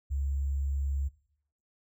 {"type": "tone with sample-and-hold", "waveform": "sine", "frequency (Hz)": 69.3, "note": "C#2", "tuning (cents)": 0, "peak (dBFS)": -28, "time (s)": [0.1, 1.09], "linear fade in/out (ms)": 20, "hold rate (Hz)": 7350, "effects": ["noise-tail reverb RT60 0.7 s tail -19 dB re dry"]}